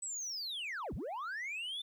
sine linear two-way sweep, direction down then up, 8070 to 32.7 to 3588 Hz, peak -35 dBFS, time 0.02-1.82 s, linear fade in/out 10 ms, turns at 0.94 s, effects tanh soft clip ceiling -37 dBFS + 12-bit

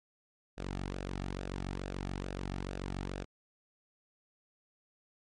sawtooth tone with flanger, 46.94 Hz, F#1, 26 cents sharp, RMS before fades -39 dBFS, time 0.57-3.25 s, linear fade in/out 20 ms, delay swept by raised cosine 0.92 to 2.02 ms, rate 2.3 Hz, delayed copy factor -0.55, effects low-pass 7000 Hz 12 dB/octave + MP3 48 kbps

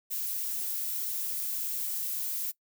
violet noise, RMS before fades -33 dBFS, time 0.1-2.52 s, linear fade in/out 20 ms, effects noise-tail reverb RT60 0.1 s tail -21 dB re dry

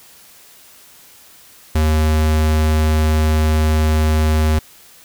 square tone, 77.7 Hz, D#2, 2 cents flat, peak -13 dBFS, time 1.75-4.59 s, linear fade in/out 5 ms, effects white hiss -45 dBFS RMS until 5.04 s

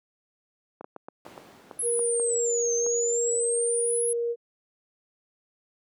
clicks, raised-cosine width 1 ms, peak -24 dBFS, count 10, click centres 0.81 / 0.844 / 0.963 / 1.085 / 1.265 / 1.378 / 1.712 / 1.993 / 2.198 / 2.864 s
brown noise with exponential decay, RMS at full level -37 dBFS, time 1.25-4.01 s, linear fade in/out 2 ms, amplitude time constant 600 ms
sine exponential two-way sweep, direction down then up, 11000 to 6200 to 10750 Hz, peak -26 dBFS, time 1.79-4.13 s, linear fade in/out 5 ms, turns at 2.74 s
sine tone, 470.8 Hz, A#4, 17 cents sharp, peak -24 dBFS, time 1.82-4.36 s, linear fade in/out 50 ms
effects high-pass 300 Hz 12 dB/octave

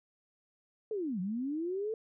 sine linear two-way sweep, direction down then up, 450.6 to 174.2 to 450.6 Hz, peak -32 dBFS, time 0.91-1.94 s, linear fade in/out 2 ms, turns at 1.2 s, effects none

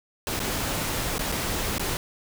pink noise with dropouts, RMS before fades -28 dBFS, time 0.27-1.97 s, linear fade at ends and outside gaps 1 ms, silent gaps 0.393-0.401 / 1.182-1.192 / 1.318-1.322 / 1.782-1.795 s, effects none

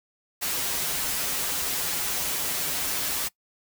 white noise with comb filter, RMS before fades -28 dBFS, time 0.41-3.29 s, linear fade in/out 20 ms, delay 9 ms, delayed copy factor -0.8, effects noise-tail reverb RT60 0.1 s tail -22 dB re dry

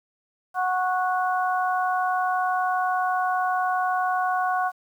harmonic tone, 367.9 Hz, F#4, 10 cents flat, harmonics 2 / 3 / 4, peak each -23 / -27 / -29 dBFS, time 0.54-4.72 s, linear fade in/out 50 ms, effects 9-bit

